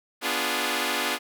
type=chord; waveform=5% pulse; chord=B diminished seventh; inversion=none; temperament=equal; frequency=246.9 / 293.7 / 349.2 / 415.3 Hz; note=B3 / D4 / F4 / Ab4; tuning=0 / 0 / 0 / 0 cents; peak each=-19 dBFS; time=0.21-1.19 s; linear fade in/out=50 ms; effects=none